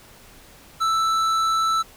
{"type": "tone with tanh clipping", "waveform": "sine", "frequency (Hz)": 1321, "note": "E6", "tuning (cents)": 3, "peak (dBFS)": -20, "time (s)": [0.8, 1.83], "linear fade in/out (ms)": 20, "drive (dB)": 12, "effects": ["pink hiss -48 dBFS RMS until 1.96 s"]}